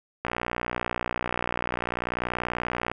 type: click train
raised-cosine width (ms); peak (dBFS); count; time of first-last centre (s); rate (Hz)
0.5; -12; 162; 0.25-2.916; 60.4
effects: none